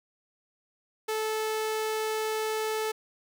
sawtooth tone, 435.9 Hz, A4, 16 cents flat, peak -24 dBFS, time 1.08-2.92 s, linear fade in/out 10 ms, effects none

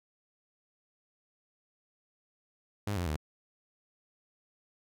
sawtooth tone with pitch steps, 102.5 / 88.21 / 75.91 Hz, G#2 / F2 / D#2, -22 / +18 / -42 cents, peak -27 dBFS, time 2.87-3.164 s, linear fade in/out 5 ms, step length 98 ms, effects none

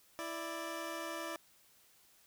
15% pulse tone pair together, 330.3 / 588.5 Hz, E4 / D5, +4 / +3 cents, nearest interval minor seventh, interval 999 cents, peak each -36 / -36 dBFS, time 0.19-1.36 s, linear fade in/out 0 ms, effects white hiss -66 dBFS RMS until 2.26 s

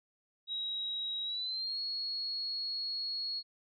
sine tone with pitch glide, 3834 to 4328 Hz, A#7 to C#8, +48 to -42 cents, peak -34 dBFS, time 0.47-3.43 s, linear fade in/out 50 ms, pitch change +210 cents, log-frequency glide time 1.24-1.79 s, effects none

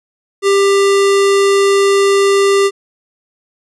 square tone, 396.3 Hz, G4, 19 cents sharp, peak -9 dBFS, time 0.42-2.71 s, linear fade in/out 50 ms, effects resampled to 24000 Hz

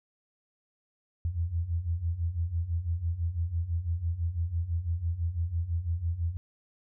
sine beating tone pair, 80.9 / 86.9 Hz, E2 / F2, -32 / -8 cents, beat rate 6 Hz, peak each -33 / -29 dBFS, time 1.25-6.37 s, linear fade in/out 0 ms, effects none

